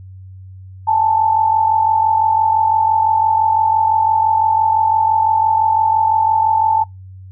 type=tone pair together; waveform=sine; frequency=840 / 885.9 Hz; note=G#5 / A5; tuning=+19 / +12 cents; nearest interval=minor second; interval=93 cents; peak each=-18 / -12 dBFS; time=0.87-6.84 s; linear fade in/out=10 ms; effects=noise-tail reverb RT60 0.2 s tail -24 dB re dry + added 94 Hz sine -33 dBFS peak until 7.31 s